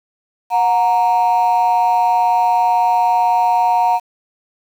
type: ring-modulated tone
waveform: triangle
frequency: 829 Hz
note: G#5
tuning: 3 cents flat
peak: -5 dBFS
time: 0.5-4 s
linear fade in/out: 50 ms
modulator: 102 Hz
effects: tanh soft clip ceiling -6 dBFS + 7-bit